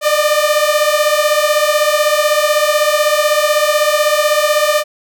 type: beating tone pair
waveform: sawtooth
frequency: 592 / 608 Hz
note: D5 / D#5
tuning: +14 / -40 cents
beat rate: 16 Hz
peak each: -10 dBFS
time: 0.01-4.84 s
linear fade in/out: 50 ms
effects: none